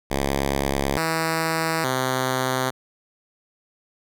5% pulse tone with pitch steps, 69.1 / 162.1 / 129.7 Hz, C#2 / E3 / C3, -5 / -29 / -15 cents, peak -10 dBFS, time 0.1-2.71 s, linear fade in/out 20 ms, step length 870 ms, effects none

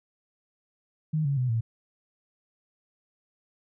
sine tone with pitch steps, 155.5 / 140.14 / 126.31 / 113.83 Hz, D#3 / C#3 / B2 / A#2, -1 / +19 / +39 / -41 cents, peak -23 dBFS, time 1.13-1.61 s, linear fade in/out 10 ms, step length 120 ms, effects none

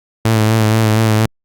sawtooth tone with vibrato, 110 Hz, A2, in tune, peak -6 dBFS, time 0.25-1.26 s, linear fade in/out 5 ms, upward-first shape sine, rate 4.2 Hz, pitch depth 34 cents each way, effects Opus 48 kbps

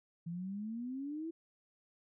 sine exponential sweep, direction up, 164.81 to 335.5 Hz, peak -38 dBFS, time 0.26-1.31 s, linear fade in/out 10 ms, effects none

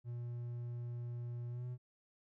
triangle tone with pitch glide, 120 to 124.02 Hz, B2 to B2, -49 to +8 cents, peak -38 dBFS, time 0.04-1.78 s, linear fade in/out 50 ms, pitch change +57 cents, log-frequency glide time 1.49-1.66 s, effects none

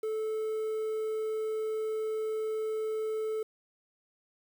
triangle tone with quantisation, 436.4 Hz, A4, 14 cents flat, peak -28 dBFS, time 0.03-3.43 s, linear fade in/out 5 ms, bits 9, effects none

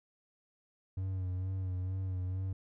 triangle tone with vibrato, 93.2 Hz, F#2, 13 cents sharp, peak -31 dBFS, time 0.97-2.53 s, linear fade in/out 5 ms, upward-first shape sine, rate 2.2 Hz, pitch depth 38 cents each way, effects none

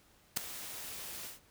white noise with ADSR envelope, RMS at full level -28 dBFS, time 0.36-1.4 s, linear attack 13 ms, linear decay 3 ms, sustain -16 dB, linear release 140 ms, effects pink hiss -65 dBFS RMS until 1.5 s

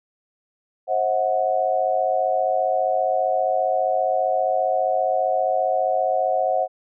sine tone cluster, 533 / 641 / 736 Hz, C5 / E5 / F#5, +32 / -49 / -9 cents, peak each -24 / -23 / -21 dBFS, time 0.87-6.68 s, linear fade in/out 50 ms, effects none

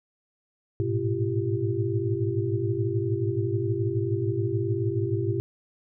sine tone cluster, 105.1 / 112 / 124 / 340.1 / 391.8 Hz, G#2 / A2 / B2 / F4 / G4, +21 / +31 / +7 / -46 / -1 cents, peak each -30 dBFS, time 0.8-5.4 s, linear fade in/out 0 ms, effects none

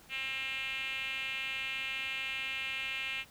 5% pulse tone with band-pass filter, 266.3 Hz, C4, 31 cents sharp, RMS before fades -37 dBFS, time 0.09-3.25 s, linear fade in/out 50 ms, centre 2600 Hz, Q 4.7, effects pink hiss -58 dBFS RMS until 3.3 s

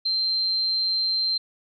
sine tone, 4139 Hz, C8, 20 cents flat, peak -21 dBFS, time 0.05-1.38 s, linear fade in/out 10 ms, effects none

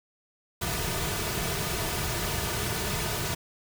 pink noise with comb filter, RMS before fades -30 dBFS, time 0.61-3.35 s, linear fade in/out 10 ms, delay 3.7 ms, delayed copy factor -0.65, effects none

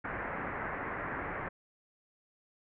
white low-pass noise, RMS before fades -38 dBFS, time 0.04-1.49 s, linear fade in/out 10 ms, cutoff 2000 Hz, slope 48 dB/octave, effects none

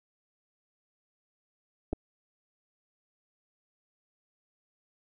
clicks, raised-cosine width 2 ms, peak -19 dBFS, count 2, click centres 1.929 / 1.932 s, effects none

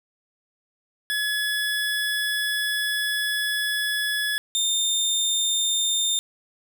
25% pulse tone pair in turn, 1700 / 3625 Hz, G#6 / A#7, +40 / -49 cents, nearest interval octave + minor second, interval 1311 cents, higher second, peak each -19 / -17 dBFS, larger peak second, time 1.1-4.38 / 4.55-6.19 s, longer first, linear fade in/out 0 ms, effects none

